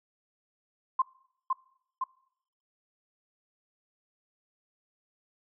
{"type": "tone with echo", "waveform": "sine", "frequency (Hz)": 1046.5, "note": "C6", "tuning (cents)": 0, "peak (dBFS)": -21, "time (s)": [0.99, 1.02], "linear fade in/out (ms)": 5, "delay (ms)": 510, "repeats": 2, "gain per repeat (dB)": -3, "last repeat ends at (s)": 2.04, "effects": ["noise-tail reverb RT60 0.7 s tail -23 dB re dry"]}